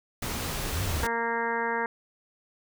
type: noise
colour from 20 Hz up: pink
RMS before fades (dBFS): -32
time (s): 0.22-1.07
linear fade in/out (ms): 5
type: linear two-way sweep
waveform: triangle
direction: up then down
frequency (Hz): 61.8 to 103.3 to 61.8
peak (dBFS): -27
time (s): 0.71-1.05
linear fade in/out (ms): 10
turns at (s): 0.83
type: harmonic tone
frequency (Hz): 231.8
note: A#3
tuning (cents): -10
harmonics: 1 / 2 / 3 / 4 / 5 / 6 / 7 / 8 / 9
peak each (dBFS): -38 / -32 / -40 / -30 / -39 / -39 / -33 / -36 / -41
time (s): 1.03-1.86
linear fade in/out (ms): 2
effects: none